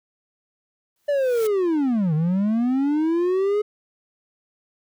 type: noise with exponential growth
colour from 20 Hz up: white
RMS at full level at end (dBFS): -34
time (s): 0.96-1.47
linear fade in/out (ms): 2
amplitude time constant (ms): 110
type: linear two-way sweep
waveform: triangle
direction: down then up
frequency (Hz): 590 to 149.5 to 424.3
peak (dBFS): -16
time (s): 1.08-3.62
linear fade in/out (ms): 10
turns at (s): 2.14
effects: none